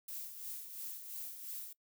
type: noise with tremolo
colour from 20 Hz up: violet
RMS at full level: -43 dBFS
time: 0.08-1.73 s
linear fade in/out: 5 ms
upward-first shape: sine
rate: 2.9 Hz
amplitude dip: 55%
effects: noise-tail reverb RT60 0.1 s tail -23 dB re dry